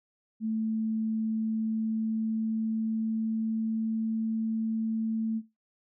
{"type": "tone with pitch glide", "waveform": "sine", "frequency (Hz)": [220.6, 222.5], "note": ["A3", "A3"], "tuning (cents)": [5, 20], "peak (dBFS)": -27, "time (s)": [0.4, 5.42], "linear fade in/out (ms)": 50, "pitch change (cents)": 15, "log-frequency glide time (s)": [1.23, 4.22], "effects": ["noise-tail reverb RT60 0.2 s tail -17 dB re dry"]}